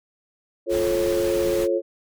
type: chord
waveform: sine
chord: F augmented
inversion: none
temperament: just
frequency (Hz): 349.2 / 436.5 / 545.7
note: F4 / A4 / C#5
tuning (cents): 0 / -14 / -27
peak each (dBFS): -23 / -25 / -23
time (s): 0.66-1.82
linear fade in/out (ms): 50
type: noise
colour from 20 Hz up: pink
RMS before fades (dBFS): -33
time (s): 0.69-1.68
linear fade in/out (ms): 50
effects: none